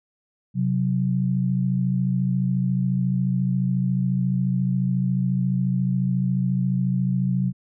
sine tone pair together, 130.81 / 185 Hz, C3 / F#3, 0 / 0 cents, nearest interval tritone, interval 600 cents, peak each -22 dBFS, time 0.54-7.53 s, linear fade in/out 50 ms, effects none

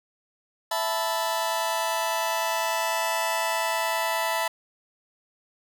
sawtooth chord, E suspended fourth, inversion none, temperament just, 659.3 / 879 / 988.9 Hz, E5 / A5 / B5, 0 / -2 / +2 cents, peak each -25 dBFS, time 0.71-4.48 s, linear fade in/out 5 ms, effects none

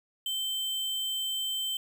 sine tone with sample-and-hold, 3101 Hz, G7, 19 cents flat, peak -29 dBFS, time 0.26-1.77 s, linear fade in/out 2 ms, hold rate 11025 Hz, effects none

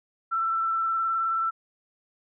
sine tone with vibrato, 1336 Hz, E6, 23 cents sharp, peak -23 dBFS, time 0.31-1.51 s, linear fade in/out 20 ms, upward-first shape sine, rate 19 Hz, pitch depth 19 cents each way, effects none

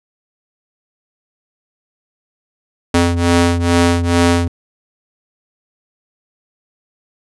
sawtooth ring-modulated tone, 172.5 Hz, F3, 21 cents flat, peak -4 dBFS, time 2.94-4.48 s, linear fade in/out 5 ms, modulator 85.1 Hz, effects resampled to 24000 Hz

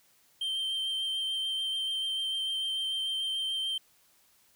triangle tone with vibrato, 3136 Hz, G7, in tune, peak -28 dBFS, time 0.41-3.78 s, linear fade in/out 5 ms, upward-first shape sine, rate 6.8 Hz, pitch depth 13 cents each way, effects white hiss -65 dBFS RMS until 4.55 s

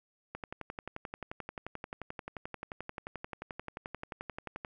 click train, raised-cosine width 0.5 ms, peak -24 dBFS, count 50, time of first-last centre 0.35-4.648 s, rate 11.4 Hz, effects none

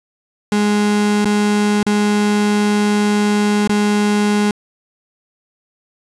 35% pulse tone with dropouts, 207.7 Hz, G#3, in tune, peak -11 dBFS, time 0.52-4.51 s, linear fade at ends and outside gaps 2 ms, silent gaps 1.247-1.255 / 1.83-1.865 / 3.675-3.694 s, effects resampled to 22050 Hz + 7-bit

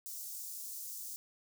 white high-pass noise, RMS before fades -44 dBFS, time 0.06-1.16 s, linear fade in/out 0 ms, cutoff 5600 Hz, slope 24 dB/octave, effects none

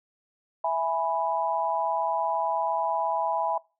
sine chord, E major, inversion none, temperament equal, 659.3 / 830.6 / 987.8 Hz, E5 / G#5 / B5, 0 / 0 / 0 cents, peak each -28 dBFS, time 0.64-3.58 s, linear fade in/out 5 ms, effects noise-tail reverb RT60 0.3 s tail -22 dB re dry

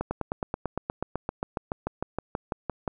slowing click train, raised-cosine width 1 ms, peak -14 dBFS, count 22, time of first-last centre 0.01-2.878 s, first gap 100 ms, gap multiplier 1.03, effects none

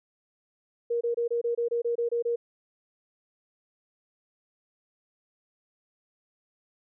sine tone bursts, 471.5 Hz, A#4, 20 cents sharp, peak -24 dBFS, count 11, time 0.9-2.36 s, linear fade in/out 10 ms, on 110 ms, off 25 ms, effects none

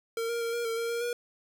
square tone with pitch steps, 457.8 / 468.6 / 462.5 / 472.4 / 455.3 / 463.7 / 468.3 / 479.6 Hz, A#4 / A#4 / A#4 / A#4 / A#4 / A#4 / A#4 / A#4, -31 / +9 / -14 / +23 / -41 / -9 / +8 / +49 cents, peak -30 dBFS, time 0.17-1.13 s, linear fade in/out 2 ms, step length 120 ms, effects none

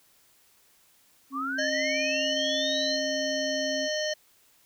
sine tone, 270.1 Hz, C#4, 45 cents flat, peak -34 dBFS, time 1.3-3.89 s, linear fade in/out 50 ms
sine linear sweep, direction up, 1092 to 4300 Hz, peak -29 dBFS, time 1.32-3 s, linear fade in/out 50 ms
harmonic tone, 612 Hz, D#5, 29 cents flat, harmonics 1 / 3 / 5 / 7 / 9 / 10, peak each -29 / -34 / -36 / -37 / -39 / -39 dBFS, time 1.58-4.14 s, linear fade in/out 10 ms
effects white hiss -62 dBFS RMS until 4.65 s

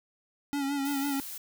square tone with vibrato, 279.7 Hz, C#4, 16 cents sharp, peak -29 dBFS, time 0.53-1.2 s, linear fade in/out 0 ms, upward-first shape sine, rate 6 Hz, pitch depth 45 cents each way
blue noise, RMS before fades -40 dBFS, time 0.85-1.38 s, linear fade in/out 5 ms
effects none

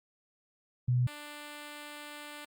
sine / 5% pulse tone pair in turn, 124.1 / 295.2 Hz, B2 / D4, +9 / +9 cents, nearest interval octave + minor third, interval 1500 cents, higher second, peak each -24 / -32 dBFS, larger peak first, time 0.88-1.07 / 1.07-2.45 s, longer second, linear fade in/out 5 ms, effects Opus 48 kbps

